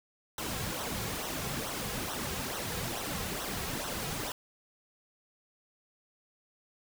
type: noise with flanger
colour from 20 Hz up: pink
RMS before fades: -36 dBFS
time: 0.38-4.32 s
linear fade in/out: 2 ms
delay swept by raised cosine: 0.42 to 3.42 ms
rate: 2.3 Hz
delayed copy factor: -0.65
effects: none